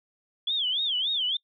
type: tone with vibrato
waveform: sine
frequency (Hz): 3322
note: G#7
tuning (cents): 0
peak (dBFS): -24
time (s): 0.47-1.37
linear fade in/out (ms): 5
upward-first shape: sine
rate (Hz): 3.5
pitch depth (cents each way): 210
effects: noise-tail reverb RT60 0.1 s tail -25 dB re dry